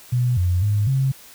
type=tone with pitch steps; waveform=sine; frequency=123.5 / 89.5 / 103.7 / 134 Hz; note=B2 / F2 / G#2 / C3; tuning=0 / +43 / -2 / +42 cents; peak=-16 dBFS; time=0.12-1.12 s; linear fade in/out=10 ms; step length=250 ms; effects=white hiss -45 dBFS RMS until 1.34 s